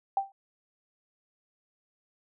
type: tone with exponential decay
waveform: sine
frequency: 784 Hz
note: G5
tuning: in tune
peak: -20 dBFS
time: 0.17-0.32 s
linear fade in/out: 2 ms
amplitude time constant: 32 ms
effects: none